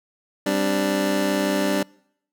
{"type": "chord", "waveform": "25% pulse", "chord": "G suspended fourth", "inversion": "none", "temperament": "just", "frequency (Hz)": [196, 261.3, 294], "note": ["G3", "C4", "D4"], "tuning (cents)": [0, -2, 2], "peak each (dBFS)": [-21, -25, -19], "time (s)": [0.46, 1.83], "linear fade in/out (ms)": 5, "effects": ["noise-tail reverb RT60 0.7 s tail -26 dB re dry"]}